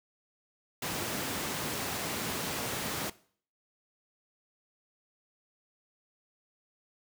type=high-pass noise; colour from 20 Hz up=pink; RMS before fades=-35 dBFS; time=0.82-3.1 s; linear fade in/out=5 ms; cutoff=130 Hz; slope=12 dB/octave; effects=noise-tail reverb RT60 0.5 s tail -19 dB re dry